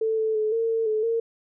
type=tone with pitch steps; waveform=sine; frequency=443 / 439.4 / 430.5 / 455.3 / 451.7 / 432.1 / 458.2 Hz; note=A4 / A4 / A4 / A#4 / A4 / A4 / A#4; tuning=+12 / -2 / -38 / -41 / +45 / -31 / -30 cents; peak=-21 dBFS; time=0.01-1.2 s; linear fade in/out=5 ms; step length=170 ms; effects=none